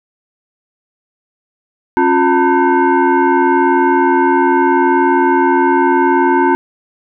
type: tone with frequency modulation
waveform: sine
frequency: 272.6 Hz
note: C#4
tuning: 29 cents flat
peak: -8 dBFS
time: 1.97-6.55 s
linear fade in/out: 0 ms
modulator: 626 Hz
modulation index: 1.6
effects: none